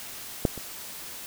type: clicks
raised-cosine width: 2 ms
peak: -7 / -24 dBFS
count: 2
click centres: 0.452 / 0.577 s
effects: white hiss -40 dBFS RMS until 1.26 s